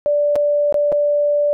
sine tone with dropouts, 585 Hz, D5, 7 cents flat, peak -13 dBFS, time 0.06-1.53 s, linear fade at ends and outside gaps 0 ms, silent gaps 0.356-0.361 / 0.725-0.743 / 0.919-0.925 s, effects none

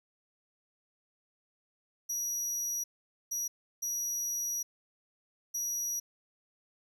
40% pulse tone bursts at uneven times, 5800 Hz, F#8, 35 cents flat, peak -31 dBFS, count 4, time 2.09-2.84 / 3.31-3.48 / 3.82-4.63 / 5.54-6 s, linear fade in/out 10 ms, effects none

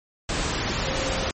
sine tone in noise, 530 Hz, C5, 22 cents sharp, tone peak -31 dBFS, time 0.85-1.29 s, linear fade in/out 2 ms, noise pink, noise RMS -26 dBFS, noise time 0.29-1.31 s, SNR -8 dB, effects MP3 32 kbps

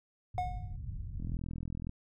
white low-pass noise, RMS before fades -40 dBFS, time 0.34-1.37 s, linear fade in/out 5 ms, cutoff 110 Hz, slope 24 dB/octave
triangle tone with exponential decay, 726 Hz, F#5, 33 cents flat, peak -26 dBFS, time 0.38-0.76 s, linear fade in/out 1 ms, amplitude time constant 81 ms
click train, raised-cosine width 5 ms, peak -27 dBFS, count 30, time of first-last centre 1.2-1.894 s, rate 41.8 Hz
effects none

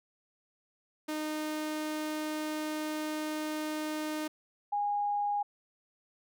sawtooth / sine tone pair in turn, 307.3 / 820.4 Hz, D#4 / G#5, -21 / -21 cents, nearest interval octave + perfect fourth, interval 1700 cents, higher second, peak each -29 / -28 dBFS, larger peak second, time 1.08-4.28 / 4.72-5.43 s, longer first, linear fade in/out 10 ms, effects none

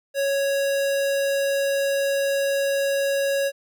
square tone, 554 Hz, C#5, 1 cent flat, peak -21 dBFS, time 0.14-3.52 s, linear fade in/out 50 ms, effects none

